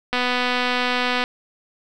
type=click train; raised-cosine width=0.3 ms; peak=-6 dBFS; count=276; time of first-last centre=0.13-1.239 s; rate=248 Hz; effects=none